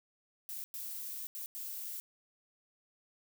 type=noise bursts at uneven times; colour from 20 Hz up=violet; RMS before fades=-42 dBFS; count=4; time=0.49-0.64 / 0.74-1.27 / 1.35-1.46 / 1.55-2 s; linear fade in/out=0 ms; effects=none

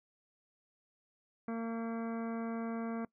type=harmonic tone with a mistuned harmonic; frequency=228.6 Hz; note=A#3; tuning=34 cents flat; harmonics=1 / 2 / 3 / 4 / 5 / 6 / 7 / 9 / 10; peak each=-36 / -43 / -46 / -53 / -49 / -52 / -55 / -58 / -61 dBFS; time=1.48-3.05 s; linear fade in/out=2 ms; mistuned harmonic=9; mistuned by=-20 cents; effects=noise-tail reverb RT60 0.1 s tail -22 dB re dry

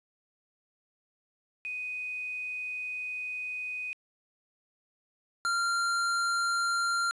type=tone pair in turn; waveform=sine / square; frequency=2494 / 1384.8 Hz; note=D#7 / F6; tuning=+3 / -15 cents; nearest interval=minor seventh; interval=1018 cents; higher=first; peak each=-33 / -27 dBFS; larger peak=second; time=1.65-3.93 / 5.45-7.11 s; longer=first; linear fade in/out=0 ms; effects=resampled to 22050 Hz + 10-bit

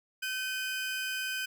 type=tone pair together; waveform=30% pulse; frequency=1534.6 / 2486 Hz; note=G6 / D#7; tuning=-37 / -2 cents; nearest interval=minor sixth; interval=835 cents; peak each=-31 / -35 dBFS; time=0.22-1.46 s; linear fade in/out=10 ms; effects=none

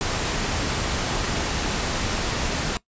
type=noise; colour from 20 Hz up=pink; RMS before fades=-25 dBFS; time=0.01-2.77 s; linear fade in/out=0 ms; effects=noise-tail reverb RT60 0.1 s tail -19 dB re dry + resampled to 16000 Hz

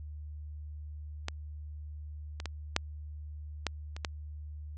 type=clicks; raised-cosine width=0.2 ms; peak=-16 / -22 / -19 / -8 / -12 / -25 / -14 dBFS; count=7; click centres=1.284 / 2.401 / 2.457 / 2.764 / 3.667 / 3.965 / 4.048 s; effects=added 75 Hz sine -40 dBFS peak until 4.77 s + resampled to 22050 Hz

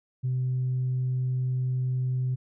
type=tone; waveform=sine; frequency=127.8 Hz; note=C3; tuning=40 cents flat; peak=-23 dBFS; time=0.23-2.36 s; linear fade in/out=20 ms; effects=tanh soft clip ceiling -21 dBFS

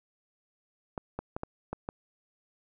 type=clicks; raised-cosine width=1 ms; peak=-20 dBFS; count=6; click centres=0.978 / 1.19 / 1.365 / 1.434 / 1.73 / 1.889 s; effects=none

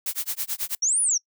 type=noise with tremolo; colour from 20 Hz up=blue; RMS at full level=-26 dBFS; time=0.06-0.75 s; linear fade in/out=2 ms; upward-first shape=sine; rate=9.2 Hz; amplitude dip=100%
type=linear two-way sweep; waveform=sine; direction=up then down; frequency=5430 to 10030 to 5430 Hz; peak=-19 dBFS; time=0.82-1.18 s; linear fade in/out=10 ms; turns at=1.01 s
effects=noise-tail reverb RT60 0.1 s tail -26 dB re dry

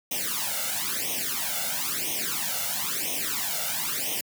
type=noise with flanger; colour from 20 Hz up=white; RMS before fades=-29 dBFS; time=0.11-4.21 s; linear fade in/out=5 ms; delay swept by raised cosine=0.33 to 1.43 ms; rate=1 Hz; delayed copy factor=+1; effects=high-pass 150 Hz 12 dB/octave

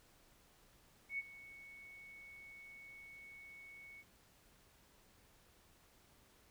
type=tone with ADSR envelope; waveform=sine; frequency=2217 Hz; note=C#7; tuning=in tune; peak=-36 dBFS; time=1.09-4.04 s; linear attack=95 ms; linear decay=33 ms; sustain=-17 dB; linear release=43 ms; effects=pink hiss -68 dBFS RMS until 6.5 s

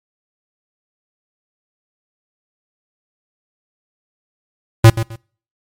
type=tone with echo; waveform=square; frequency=113 Hz; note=A2; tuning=47 cents sharp; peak=-3 dBFS; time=4.84-4.9 s; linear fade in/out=5 ms; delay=130 ms; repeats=2; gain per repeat=-13 dB; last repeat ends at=5.16 s; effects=noise-tail reverb RT60 0.5 s tail -26 dB re dry + MP3 64 kbps

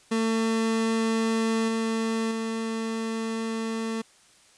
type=tone with level steps; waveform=30% pulse; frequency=224.7 Hz; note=A3; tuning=37 cents sharp; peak=-20 / -22 / -25 dBFS; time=0.11-4.02 s; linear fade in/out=10 ms; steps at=1.68 / 2.31 s; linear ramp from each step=5 ms; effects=white hiss -57 dBFS RMS until 4.57 s + resampled to 22050 Hz

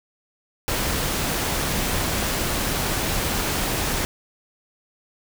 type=noise; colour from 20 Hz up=pink; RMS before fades=-24 dBFS; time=0.68-4.05 s; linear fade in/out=0 ms; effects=none

